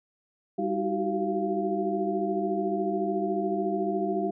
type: tone cluster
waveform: sine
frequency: 198.7 / 318.8 / 368.4 / 382.3 / 693 Hz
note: G3 / D#4 / F#4 / G4 / F5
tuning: +24 / +42 / -7 / -43 / -14 cents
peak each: -32 / -32 / -34 / -30 / -31 dBFS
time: 0.58-4.31 s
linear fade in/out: 10 ms
effects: none